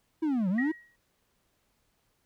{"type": "linear two-way sweep", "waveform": "triangle", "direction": "down then up", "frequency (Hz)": [329.6, 174.61, 329.6], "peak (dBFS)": -23, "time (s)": [0.22, 0.72], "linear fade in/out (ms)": 10, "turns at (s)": 0.49}
{"type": "tone with exponential decay", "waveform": "sine", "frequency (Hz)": 1900, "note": "A#6", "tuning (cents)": 33, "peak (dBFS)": -28, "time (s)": [0.58, 0.96], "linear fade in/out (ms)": 5, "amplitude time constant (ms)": 81}
{"effects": ["pink hiss -73 dBFS RMS until 2.25 s"]}